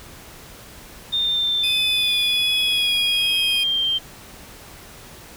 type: exponential sweep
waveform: sine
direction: down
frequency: 3641 to 3138 Hz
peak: -18 dBFS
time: 1.12-3.99 s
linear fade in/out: 20 ms
type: tone with vibrato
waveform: 35% pulse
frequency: 2489 Hz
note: D#7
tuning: in tune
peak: -22 dBFS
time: 1.63-3.64 s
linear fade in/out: 10 ms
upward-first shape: sine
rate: 1.3 Hz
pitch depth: 22 cents each way
effects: pink hiss -42 dBFS RMS until 5.36 s